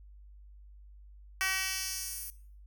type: tone with high-pass filter sweep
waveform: 10% pulse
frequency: 380 Hz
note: F#4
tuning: 46 cents sharp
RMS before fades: -35 dBFS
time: 1.41-2.3 s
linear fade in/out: 0 ms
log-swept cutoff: 1700 to 12000 Hz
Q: 1
effects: noise-tail reverb RT60 0.5 s tail -17 dB re dry + added 50 Hz sine -50 dBFS peak until 2.66 s